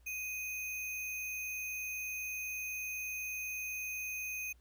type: tone with sample-and-hold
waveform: sine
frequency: 2496 Hz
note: D#7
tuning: 5 cents sharp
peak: -37 dBFS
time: 0.06-4.53 s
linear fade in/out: 10 ms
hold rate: 8820 Hz
effects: added 60 Hz sine -61 dBFS peak until 4.6 s + pink hiss -74 dBFS RMS until 4.6 s